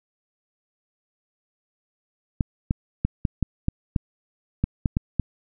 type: clicks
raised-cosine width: 5 ms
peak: -8 dBFS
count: 11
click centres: 2.408 / 2.709 / 3.05 / 3.252 / 3.427 / 3.684 / 3.962 / 4.64 / 4.858 / 4.969 / 5.197 s
effects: none